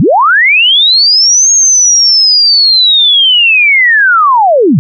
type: linear two-way sweep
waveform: sine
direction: up then down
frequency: 116.54 to 6560 to 116.54 Hz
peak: -3 dBFS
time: 0-4.79 s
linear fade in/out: 0 ms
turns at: 1.51 s
effects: none